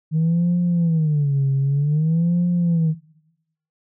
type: tone with vibrato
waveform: sine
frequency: 154.8 Hz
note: D#3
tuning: 9 cents flat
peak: -14 dBFS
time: 0.11-2.95 s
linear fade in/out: 50 ms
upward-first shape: sine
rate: 0.53 Hz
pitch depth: 220 cents each way
effects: noise-tail reverb RT60 0.8 s tail -19 dB re dry + tanh soft clip ceiling -13 dBFS